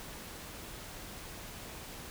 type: silence
effects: pink hiss -46 dBFS RMS until 2.1 s